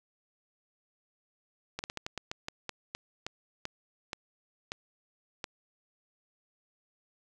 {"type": "slowing click train", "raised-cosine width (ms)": 0.2, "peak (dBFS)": -18, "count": 15, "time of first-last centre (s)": [1.79, 5.442], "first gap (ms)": 49, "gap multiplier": 1.23, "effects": []}